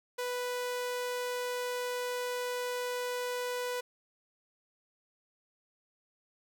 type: tone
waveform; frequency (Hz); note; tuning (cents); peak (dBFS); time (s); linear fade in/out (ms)
sawtooth; 493.9; B4; 0; -29; 0.18-3.81; 10
effects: none